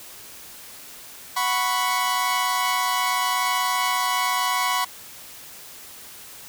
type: chord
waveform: sawtooth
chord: F# suspended fourth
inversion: none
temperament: equal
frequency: 740 / 987.8 / 1108.7 Hz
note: F#5 / B5 / C#6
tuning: 0 / 0 / 0 cents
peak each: -25 / -20 / -21 dBFS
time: 1.36-4.85 s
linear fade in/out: 10 ms
effects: white hiss -42 dBFS RMS until 6.48 s